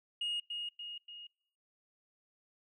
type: tone with echo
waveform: sine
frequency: 2865 Hz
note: F7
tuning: 44 cents sharp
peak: -31 dBFS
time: 0.21-0.4 s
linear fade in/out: 5 ms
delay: 290 ms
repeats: 3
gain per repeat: -5 dB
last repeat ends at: 1.27 s
effects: noise-tail reverb RT60 0.6 s tail -25 dB re dry + tanh soft clip ceiling -31 dBFS